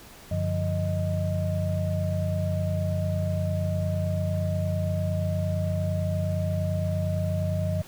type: tone cluster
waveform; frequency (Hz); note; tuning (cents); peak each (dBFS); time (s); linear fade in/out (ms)
sine; 94.2 / 145.4 / 174.1 / 622; F#2 / D3 / F3 / D#5; +32 / -17 / -5 / -1; -26 / -32 / -31 / -32; 0.31-7.82; 5
effects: pink hiss -48 dBFS RMS until 7.87 s